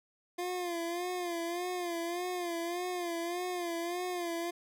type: tone with vibrato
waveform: 25% pulse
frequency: 349.2 Hz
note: F4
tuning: in tune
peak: -30 dBFS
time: 0.38-4.51 s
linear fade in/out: 10 ms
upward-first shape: sine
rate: 1.7 Hz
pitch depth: 68 cents each way
effects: none